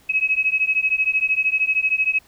sine beating tone pair, 2551 / 2564 Hz, D#7 / E7, +43 / -49 cents, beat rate 13 Hz, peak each -20 dBFS, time 0.09-2.19 s, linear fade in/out 10 ms, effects pink hiss -54 dBFS RMS until 2.27 s

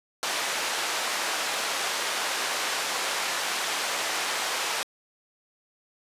pink band-pass noise, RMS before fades -29 dBFS, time 0.23-4.83 s, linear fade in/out 0 ms, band 720 to 8100 Hz, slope 12 dB/octave, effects resampled to 32000 Hz

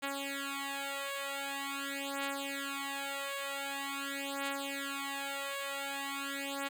5% pulse beating tone pair, 277.2 / 277.65 Hz, C#4 / C#4, 0 / +3 cents, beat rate 0.45 Hz, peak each -28 dBFS, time 0.02-6.69 s, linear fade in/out 20 ms, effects none

